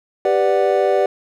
triangle chord, G major seventh, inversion none, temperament equal, 392 / 493.9 / 587.3 / 740 Hz, G4 / B4 / D5 / F#5, 0 / 0 / 0 / 0 cents, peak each -16 / -18 / -16 / -19 dBFS, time 0.25-1.06 s, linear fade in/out 2 ms, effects none

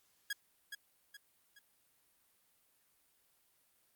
sawtooth tone with echo, 1652 Hz, G#6, 10 cents flat, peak -32 dBFS, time 0.3-0.33 s, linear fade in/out 5 ms, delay 420 ms, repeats 3, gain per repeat -7 dB, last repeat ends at 1.59 s, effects white hiss -73 dBFS RMS until 3.95 s + Opus 48 kbps

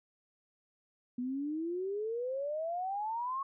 sine exponential sweep, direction up, 242 to 1108.7 Hz, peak -33 dBFS, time 1.18-3.43 s, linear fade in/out 5 ms, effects none

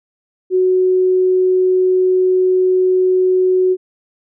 sine tone, 370 Hz, F#4, in tune, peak -10 dBFS, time 0.5-3.77 s, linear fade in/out 50 ms, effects none

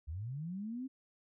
sine linear sweep, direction up, 68.7 to 269.8 Hz, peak -38 dBFS, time 0.07-0.88 s, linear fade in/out 20 ms, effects none

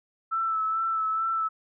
sine tone with vibrato, 1318.5 Hz, E6, in tune, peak -24 dBFS, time 0.31-1.49 s, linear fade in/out 20 ms, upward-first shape sine, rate 2.3 Hz, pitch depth 26 cents each way, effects none

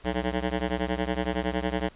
10% pulse ring-modulated tone, 124.2 Hz, B2, 10 cents sharp, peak -15 dBFS, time 0.04-1.89 s, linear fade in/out 5 ms, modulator 56.7 Hz, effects pink hiss -55 dBFS RMS until 1.95 s + resampled to 8000 Hz

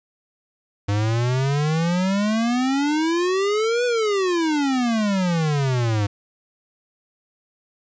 square exponential two-way sweep, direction up then down, 100 to 495.4 to 100 Hz, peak -19 dBFS, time 0.88-6.07 s, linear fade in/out 10 ms, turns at 3.85 s, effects resampled to 16000 Hz + 9-bit

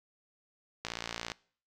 click train, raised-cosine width 0.2 ms, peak -18 dBFS, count 28, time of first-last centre 0.85-1.318 s, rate 57.7 Hz, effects noise-tail reverb RT60 0.5 s tail -23 dB re dry

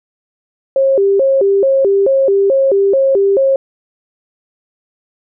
sine tone with vibrato, 462 Hz, A#4, 16 cents flat, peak -8 dBFS, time 0.76-3.56 s, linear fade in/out 2 ms, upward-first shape square, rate 2.3 Hz, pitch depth 270 cents each way, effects none

